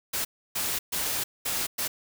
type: noise bursts at uneven times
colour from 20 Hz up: white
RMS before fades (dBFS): -29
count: 5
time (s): 0.13-0.25 / 0.55-0.79 / 0.92-1.24 / 1.45-1.67 / 1.78-1.88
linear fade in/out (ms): 10
effects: none